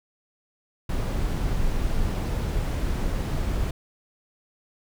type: noise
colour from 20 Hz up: brown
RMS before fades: -25 dBFS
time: 0.89-3.71 s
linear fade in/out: 5 ms
effects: none